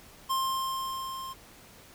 square tone with level ramp, 1057 Hz, C6, 17 cents sharp, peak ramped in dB -26 to -38 dBFS, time 0.29-1.34 s, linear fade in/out 20 ms, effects pink hiss -53 dBFS RMS until 1.94 s

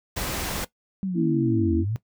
pink noise, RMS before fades -29 dBFS, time 0.16-0.65 s, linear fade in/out 10 ms
sine linear two-way sweep, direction down then up, 196 to 78 to 119.3 Hz, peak -24 dBFS, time 1.03-1.96 s, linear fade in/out 0 ms, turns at 1.76 s
sine chord, A# diminished, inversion none, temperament equal, 233.1 / 277.2 / 329.6 Hz, A#3 / C#4 / E4, 0 / 0 / 0 cents, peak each -26 / -28 / -22 dBFS, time 1.14-1.85 s, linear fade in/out 50 ms
effects noise-tail reverb RT60 0.1 s tail -17 dB re dry

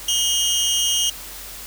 25% pulse tone pair together, 2879 / 3182 Hz, F#7 / G7, -48 / +25 cents, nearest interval major second, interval 173 cents, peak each -17 dBFS, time 0.08-1.1 s, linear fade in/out 5 ms, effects added 47 Hz sine -43 dBFS peak until 1.66 s + white hiss -36 dBFS RMS until 1.66 s

